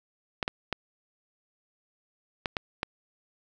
clicks, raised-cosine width 0.3 ms, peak -12 dBFS, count 6, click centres 0.428 / 0.479 / 0.727 / 2.458 / 2.568 / 2.831 s, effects none

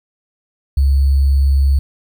sine tone with sample-and-hold, 68.8 Hz, C#2, 12 cents flat, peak -9 dBFS, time 0.77-1.79 s, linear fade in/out 5 ms, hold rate 4410 Hz, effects none

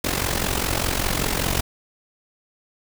pink noise with amplitude modulation, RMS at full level -20 dBFS, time 0.04-1.61 s, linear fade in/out 5 ms, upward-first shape sine, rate 45.1 Hz, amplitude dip 75%, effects none

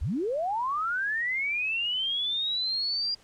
sine linear sweep, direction up, 43.98 to 4828 Hz, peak -26 dBFS, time 0.01-3.15 s, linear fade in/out 10 ms, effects pink hiss -58 dBFS RMS until 3.23 s + low-pass 9000 Hz 12 dB/octave

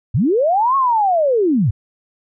sine linear two-way sweep, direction up then down, 86.4 to 1108.7 to 86.4 Hz, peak -12 dBFS, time 0.14-1.71 s, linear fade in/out 10 ms, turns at 0.76 s, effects none

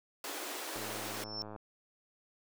pink high-pass noise, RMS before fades -41 dBFS, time 0.24-1.24 s, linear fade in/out 2 ms, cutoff 280 Hz, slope 48 dB/octave
click train, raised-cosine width 1 ms, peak -32 dBFS, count 86, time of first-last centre 0.76-1.562 s, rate 106 Hz
sine tone with exponential growth, 5370 Hz, E8, 31 cents sharp, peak -34 dBFS, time 0.96-1.42 s, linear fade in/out 0 ms, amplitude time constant 98 ms
effects none

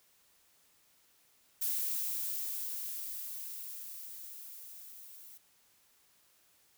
violet noise with level ramp, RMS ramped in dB -33 to -53 dBFS, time 1.61-5.38 s, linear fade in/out 10 ms, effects white hiss -68 dBFS RMS until 6.77 s

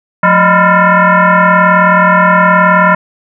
sine tone with frequency modulation, 180 Hz, F#3, 47 cents flat, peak -4 dBFS, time 0.23-2.95 s, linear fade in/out 5 ms, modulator 399 Hz, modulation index 4, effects none

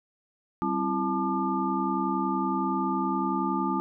sine tone cluster, 193.2 / 263.6 / 334.7 / 872 / 1200 Hz, G3 / C4 / E4 / A5 / D6, -25 / +13 / +26 / -16 / +37 cents, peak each -31 dBFS, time 0.62-3.8 s, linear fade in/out 0 ms, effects none

